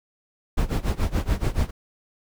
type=noise with tremolo; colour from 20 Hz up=brown; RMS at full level=-20 dBFS; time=0.57-1.71 s; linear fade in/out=10 ms; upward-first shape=sine; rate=7 Hz; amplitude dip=90%; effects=none